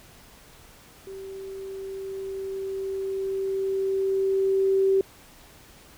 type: tone with level ramp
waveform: sine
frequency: 386.6 Hz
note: G4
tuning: 24 cents flat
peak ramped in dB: -36 to -17 dBFS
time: 1.07-5.01 s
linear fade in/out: 2 ms
effects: pink hiss -51 dBFS RMS until 5.97 s